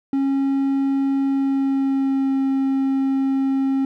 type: tone with pitch glide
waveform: triangle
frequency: 273.2 to 269.4 Hz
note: C#4 to C#4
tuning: -25 to -49 cents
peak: -15 dBFS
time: 0.13-3.85 s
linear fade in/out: 2 ms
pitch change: -24 cents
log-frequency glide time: 1.26-2.39 s
effects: none